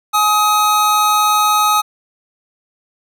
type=tone pair together; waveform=square; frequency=842 / 1261.6 Hz; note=G#5 / D#6; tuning=+24 / +24 cents; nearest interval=perfect fifth; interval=700 cents; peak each=-17 / -13 dBFS; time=0.13-1.82 s; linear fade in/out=20 ms; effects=none